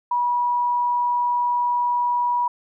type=tone; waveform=sine; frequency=970 Hz; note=B5; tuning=31 cents flat; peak=-18 dBFS; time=0.11-2.48 s; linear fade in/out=5 ms; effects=none